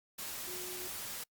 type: tone in noise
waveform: sine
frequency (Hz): 362.6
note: F#4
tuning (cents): -35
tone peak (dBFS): -46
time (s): 0.47-0.88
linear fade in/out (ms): 10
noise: white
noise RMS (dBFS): -42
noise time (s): 0.18-1.24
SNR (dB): -7
effects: noise-tail reverb RT60 0.1 s tail -26 dB re dry + Opus 48 kbps